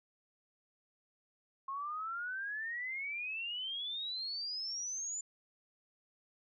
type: exponential sweep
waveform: sine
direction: up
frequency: 1071 to 7130 Hz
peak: -37 dBFS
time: 1.68-5.21 s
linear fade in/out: 5 ms
effects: none